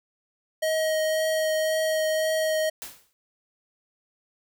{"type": "tone with vibrato", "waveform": "square", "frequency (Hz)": 630, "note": "D#5", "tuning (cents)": 21, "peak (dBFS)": -23, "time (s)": [0.62, 2.7], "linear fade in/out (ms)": 10, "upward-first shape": "triangle", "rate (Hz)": 1.9, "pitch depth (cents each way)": 12}
{"type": "noise with exponential decay", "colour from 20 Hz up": "white", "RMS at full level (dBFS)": -34, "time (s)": [2.82, 3.13], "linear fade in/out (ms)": 0, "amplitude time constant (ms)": 66}
{"effects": []}